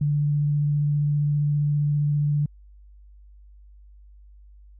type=tone with vibrato; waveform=sine; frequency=146.6 Hz; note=D3; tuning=3 cents flat; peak=-19 dBFS; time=0.01-2.46 s; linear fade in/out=5 ms; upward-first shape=sine; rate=15 Hz; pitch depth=10 cents each way; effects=added 50 Hz sine -46 dBFS peak until 4.79 s